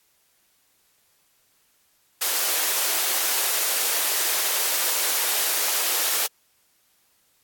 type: high-pass noise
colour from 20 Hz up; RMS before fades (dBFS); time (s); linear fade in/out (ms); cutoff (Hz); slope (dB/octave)
white; -23; 2.21-6.27; 10; 380; 24
effects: white hiss -64 dBFS RMS until 7.43 s + AAC 64 kbps